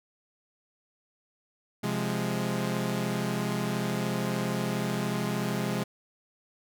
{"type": "chord", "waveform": "sawtooth", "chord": "F minor", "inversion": "second", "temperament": "equal", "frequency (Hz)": [130.81, 174.61, 207.7], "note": ["C3", "F3", "Ab3"], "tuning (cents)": [0, 0, 0], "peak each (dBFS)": [-29, -29, -27], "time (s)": [1.83, 5.84], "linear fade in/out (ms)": 10, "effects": []}